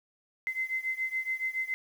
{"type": "beating tone pair", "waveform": "sine", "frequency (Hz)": [2058, 2065.1], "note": ["C7", "C7"], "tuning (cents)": [-29, -23], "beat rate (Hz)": 7.1, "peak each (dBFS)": [-32, -34], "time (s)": [0.47, 1.74], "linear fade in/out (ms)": 0, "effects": ["9-bit"]}